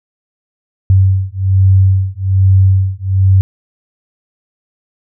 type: beating tone pair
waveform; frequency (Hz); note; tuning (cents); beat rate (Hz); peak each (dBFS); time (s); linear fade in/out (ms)
sine; 94.9 / 96.1; F#2 / G2; +44 / -34; 1.2; -10; 0.9-3.41; 0
effects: none